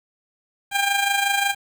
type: tone with amplitude modulation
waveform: 15% pulse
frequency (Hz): 799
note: G5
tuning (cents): +33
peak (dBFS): -10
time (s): 0.71-1.55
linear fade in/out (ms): 50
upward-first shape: sine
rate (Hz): 25.5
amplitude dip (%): 55
effects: 8-bit